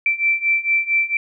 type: beating tone pair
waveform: sine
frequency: 2336 / 2340.4 Hz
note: D7 / D7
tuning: -10 / -7 cents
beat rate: 4.4 Hz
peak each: -20 / -18 dBFS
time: 0.06-1.17 s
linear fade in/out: 2 ms
effects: none